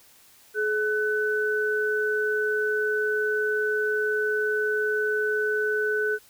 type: tone pair together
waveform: sine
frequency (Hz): 425.6 / 1500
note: G#4 / F#6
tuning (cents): +42 / +23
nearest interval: octave + minor seventh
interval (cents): 2181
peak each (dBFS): -25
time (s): 0.54-6.19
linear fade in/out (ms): 50
effects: white hiss -55 dBFS RMS until 6.29 s